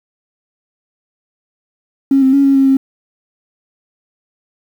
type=tone with pitch steps; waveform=triangle; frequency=272.7 / 264 / 278.4 / 274.4 / 270.3 / 268.5 Hz; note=C#4 / C4 / C#4 / C#4 / C#4 / C4; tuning=-28 / +16 / +8 / -17 / -44 / +45 cents; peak=-3 dBFS; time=2.11-2.77 s; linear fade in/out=5 ms; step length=110 ms; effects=tanh soft clip ceiling -5 dBFS + 7-bit